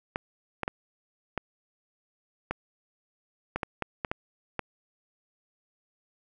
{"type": "clicks", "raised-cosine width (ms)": 0.5, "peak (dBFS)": -14, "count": 11, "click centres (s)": [0.159, 0.633, 0.679, 1.377, 2.51, 3.56, 3.632, 3.823, 4.048, 4.115, 4.593], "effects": []}